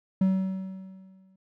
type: tone with exponential decay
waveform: triangle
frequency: 189.7 Hz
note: F#3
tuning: 43 cents sharp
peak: -16 dBFS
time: 0.21-1.36 s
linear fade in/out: 5 ms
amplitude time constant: 250 ms
effects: none